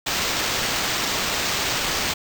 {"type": "noise with sample-and-hold", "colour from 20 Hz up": "white", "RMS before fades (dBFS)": -24, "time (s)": [0.06, 2.14], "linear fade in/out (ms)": 10, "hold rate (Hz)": 11025, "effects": []}